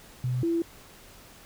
sine tone pair in turn, 125.6 / 335.3 Hz, B2 / E4, +30 / +30 cents, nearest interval octave + perfect fourth, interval 1700 cents, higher second, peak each -25 / -23 dBFS, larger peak second, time 0.24-0.43 / 0.43-0.62 s, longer neither, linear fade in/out 2 ms, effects pink hiss -51 dBFS RMS until 1.45 s

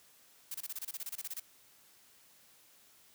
blue noise bursts, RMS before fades -40 dBFS, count 15, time 0.51-1.399 s, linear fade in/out 5 ms, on 35 ms, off 26 ms, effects white hiss -63 dBFS RMS until 3.14 s + high-pass 60 Hz 12 dB/octave

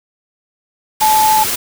sine tone in noise, 866 Hz, A5, 28 cents flat, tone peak -9 dBFS, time 1.01-1.44 s, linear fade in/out 10 ms, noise white, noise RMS -18 dBFS, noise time 1-1.56 s, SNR +6 dB, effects none

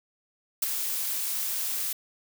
blue noise with ADSR envelope, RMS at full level -23 dBFS, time 0.62-1.93 s, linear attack 6 ms, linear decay 19 ms, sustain -7 dB, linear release 5 ms, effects none

